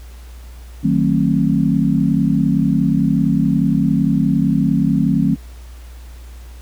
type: chord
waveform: sine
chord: D# diminished seventh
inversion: none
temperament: just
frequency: 155.56 / 186.68 / 224 / 268.8 Hz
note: D#3 / F#3 / A3 / C4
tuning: 0 / +16 / +31 / +47 cents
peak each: -18 dBFS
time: 0.83-5.36 s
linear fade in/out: 20 ms
effects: added 60 Hz sine -33 dBFS peak until 6.61 s + pink hiss -47 dBFS RMS until 6.61 s